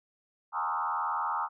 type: tone with frequency modulation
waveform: sine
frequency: 1079 Hz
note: C#6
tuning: 47 cents flat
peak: -28 dBFS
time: 0.52-1.49 s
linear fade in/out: 50 ms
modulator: 80.6 Hz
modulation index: 3.3
effects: none